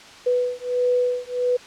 sine beating tone pair, 493.9 / 495.4 Hz, B4 / B4, 0 / +5 cents, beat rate 1.5 Hz, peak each -22 dBFS, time 0.26-1.57 s, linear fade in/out 10 ms, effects white hiss -43 dBFS RMS until 1.66 s + low-pass 5000 Hz 12 dB/octave

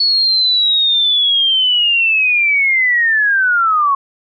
sine linear sweep, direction down, 4414 to 1087 Hz, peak -10 dBFS, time 0-3.95 s, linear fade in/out 5 ms, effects none

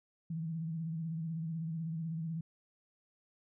sine tone with vibrato, 162.6 Hz, E3, 23 cents flat, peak -35 dBFS, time 0.3-2.41 s, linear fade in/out 5 ms, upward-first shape sine, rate 16 Hz, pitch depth 61 cents each way, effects none

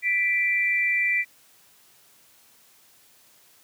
sine tone pair together, 1975.5 / 2349 Hz, B6 / D7, 0 / 0 cents, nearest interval minor third, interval 300 cents, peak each -23 dBFS, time 0.02-1.25 s, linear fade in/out 50 ms, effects white hiss -57 dBFS RMS until 3.63 s + high-pass 80 Hz 12 dB/octave

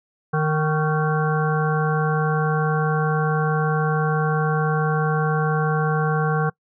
harmonic tone with a mistuned harmonic, 154.1 Hz, D#3, 16 cents flat, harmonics 1 / 3 / 5 / 7 / 9 / 10, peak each -20 / -25 / -27 / -28 / -30 / -30 dBFS, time 0.33-6.5 s, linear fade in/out 10 ms, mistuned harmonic 7, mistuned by +54 cents, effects noise-tail reverb RT60 0.1 s tail -24 dB re dry

